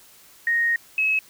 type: tone pair in turn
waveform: sine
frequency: 1864.7 / 2574 Hz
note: A#6 / E7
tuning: 0 / -42 cents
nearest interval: tritone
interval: 558 cents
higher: second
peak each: -18 dBFS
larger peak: neither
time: 0.47-0.76 / 0.98-1.19 s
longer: first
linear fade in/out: 2 ms
effects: white hiss -51 dBFS RMS until 1.29 s